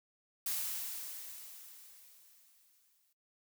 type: noise with exponential decay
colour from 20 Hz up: blue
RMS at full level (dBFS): -35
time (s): 0.46-3.13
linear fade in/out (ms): 5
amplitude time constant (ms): 580
effects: noise-tail reverb RT60 0.1 s tail -17 dB re dry